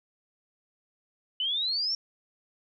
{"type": "exponential sweep", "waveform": "sine", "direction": "up", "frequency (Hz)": [2960, 5588], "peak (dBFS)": -26, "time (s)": [1.4, 1.95], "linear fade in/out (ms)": 2, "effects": []}